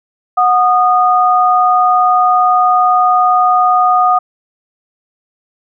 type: tone pair together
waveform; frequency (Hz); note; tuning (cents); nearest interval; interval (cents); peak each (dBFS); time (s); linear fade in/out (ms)
sine; 732.4 / 1230; F#5 / D#6; -18 / -20; major sixth; 898; -10; 0.37-4.19; 10
effects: none